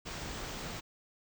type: band-stop noise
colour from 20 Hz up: pink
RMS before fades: -41 dBFS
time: 0.05-0.81 s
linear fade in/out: 20 ms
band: 8100 to 16000 Hz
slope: 48 dB/octave
effects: none